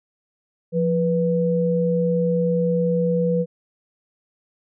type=tone pair together; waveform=sine; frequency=173.5 / 490.7 Hz; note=F3 / B4; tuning=-11 / -11 cents; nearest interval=octave + tritone; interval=1800 cents; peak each=-20 dBFS; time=0.72-3.46 s; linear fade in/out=50 ms; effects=none